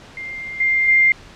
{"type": "tone with level steps", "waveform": "sine", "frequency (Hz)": 2103, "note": "C7", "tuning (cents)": 8, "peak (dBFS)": [-27, -14, -10], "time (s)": [0.17, 1.12], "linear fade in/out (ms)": 2, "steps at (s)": [0.6, 0.88], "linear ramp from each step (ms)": 5, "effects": ["pink hiss -42 dBFS RMS until 1.35 s", "low-pass 5000 Hz 12 dB/octave"]}